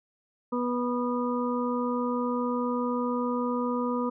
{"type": "harmonic tone", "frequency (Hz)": 244.8, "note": "B3", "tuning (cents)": -15, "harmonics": [1, 2, 4, 5], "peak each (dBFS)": [-28, -31, -34, -35], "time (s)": [0.52, 4.1], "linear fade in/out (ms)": 10, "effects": []}